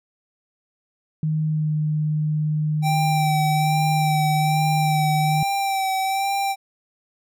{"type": "tone with pitch glide", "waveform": "sine", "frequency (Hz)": [155.56, 152.89], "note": ["D#3", "D#3"], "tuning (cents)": [0, -30], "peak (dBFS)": -19, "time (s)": [1.23, 5.43], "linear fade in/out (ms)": 2, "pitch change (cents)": -30, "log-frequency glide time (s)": [1.46, 1.74]}
{"type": "tone with vibrato", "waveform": "square", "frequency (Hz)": 778, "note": "G5", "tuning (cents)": -13, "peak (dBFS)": -21, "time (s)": [2.82, 6.56], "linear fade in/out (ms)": 50, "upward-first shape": "sine", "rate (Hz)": 1.2, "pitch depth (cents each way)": 30}
{"effects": []}